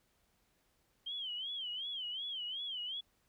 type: tone with vibrato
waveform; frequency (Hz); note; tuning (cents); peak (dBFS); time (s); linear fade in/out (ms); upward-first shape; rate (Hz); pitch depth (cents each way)
sine; 3136; G7; 0; -38; 1.06-3.01; 10; sine; 2.7; 140
effects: pink hiss -75 dBFS RMS until 3.28 s